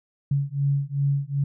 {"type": "beating tone pair", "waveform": "sine", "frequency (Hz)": [139.2, 141.8], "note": ["C#3", "C#3"], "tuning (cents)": [8, 40], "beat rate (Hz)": 2.6, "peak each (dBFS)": -24, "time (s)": [0.31, 1.44], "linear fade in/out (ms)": 5, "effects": []}